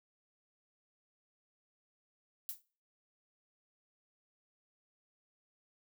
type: noise with exponential decay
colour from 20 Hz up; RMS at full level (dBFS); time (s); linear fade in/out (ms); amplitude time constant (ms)
violet; -36; 2.49-2.62; 1; 27
effects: noise-tail reverb RT60 0.4 s tail -21 dB re dry